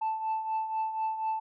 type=tone with tremolo; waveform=sine; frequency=880 Hz; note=A5; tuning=in tune; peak=-24 dBFS; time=0.01-1.4 s; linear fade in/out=10 ms; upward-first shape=triangle; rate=4.1 Hz; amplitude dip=70%; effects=tanh soft clip ceiling -25 dBFS